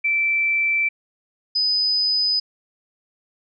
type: tone pair in turn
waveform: sine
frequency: 2332 / 5002 Hz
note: D7 / D#8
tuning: -13 / +8 cents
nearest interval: octave + minor second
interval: 1321 cents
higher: second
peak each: -17 dBFS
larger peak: neither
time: 0.04-0.89 / 1.55-2.4 s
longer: neither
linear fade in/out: 10 ms
effects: none